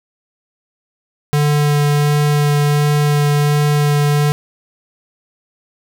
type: tone with vibrato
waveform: square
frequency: 146.83 Hz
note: D3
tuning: in tune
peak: -12 dBFS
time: 1.33-4.32 s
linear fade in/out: 0 ms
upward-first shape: sine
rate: 1.4 Hz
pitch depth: 9 cents each way
effects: none